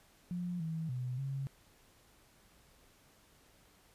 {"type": "tone with pitch steps", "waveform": "sine", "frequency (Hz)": [176.8, 161.4, 125.8, 136.4], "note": ["F3", "E3", "B2", "C#3"], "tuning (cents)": [22, -36, 32, -28], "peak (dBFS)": -35, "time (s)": [0.31, 1.47], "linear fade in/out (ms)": 0, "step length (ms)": 290, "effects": ["pink hiss -65 dBFS RMS until 3.94 s", "resampled to 32000 Hz"]}